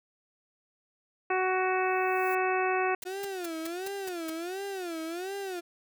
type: harmonic tone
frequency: 372.6 Hz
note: F#4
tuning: 12 cents sharp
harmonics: 1 / 2 / 3 / 4 / 5 / 6 / 7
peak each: -29 / -30 / -34 / -35 / -37 / -40 / -36 dBFS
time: 1.3-2.95 s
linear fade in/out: 5 ms
type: noise with exponential growth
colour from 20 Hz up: violet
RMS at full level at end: -43 dBFS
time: 1.66-2.35 s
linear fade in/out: 5 ms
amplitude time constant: 150 ms
type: noise bursts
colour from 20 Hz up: white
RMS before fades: -39 dBFS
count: 7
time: 3.02-4.3 s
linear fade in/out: 5 ms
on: 20 ms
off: 190 ms
type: tone with vibrato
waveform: 35% pulse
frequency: 357.5 Hz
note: F4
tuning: 41 cents sharp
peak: -32 dBFS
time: 3.05-5.61 s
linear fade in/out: 20 ms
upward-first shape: sine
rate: 1.4 Hz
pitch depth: 190 cents each way
effects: none